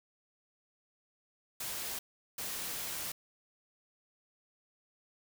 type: noise bursts at uneven times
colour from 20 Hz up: white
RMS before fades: -39 dBFS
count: 2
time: 1.6-1.99 / 2.38-3.12 s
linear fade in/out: 5 ms
effects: none